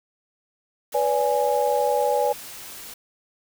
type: noise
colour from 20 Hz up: white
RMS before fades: -39 dBFS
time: 0.92-2.94 s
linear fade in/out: 5 ms
type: chord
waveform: sine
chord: G# diminished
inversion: first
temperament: equal with one note detuned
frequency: 493.9 / 573.9 / 830.6 Hz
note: B4 / D5 / G#5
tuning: 0 / -40 / 0 cents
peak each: -23 dBFS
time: 0.94-2.33 s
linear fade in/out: 10 ms
effects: none